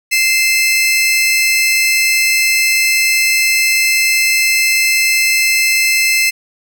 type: tone pair together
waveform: sawtooth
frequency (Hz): 2085 / 2627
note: C7 / E7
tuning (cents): -7 / -7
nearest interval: major third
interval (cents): 400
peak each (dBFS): -10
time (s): 0.11-6.31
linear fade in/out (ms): 20
effects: none